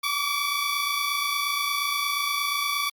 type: tone pair together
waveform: 15% pulse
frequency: 1134.5 / 1163 Hz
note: C#6 / D6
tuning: +40 / -17 cents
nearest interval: unison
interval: 43 cents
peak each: -21 dBFS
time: 0.03-2.9 s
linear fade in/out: 10 ms
effects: Opus 48 kbps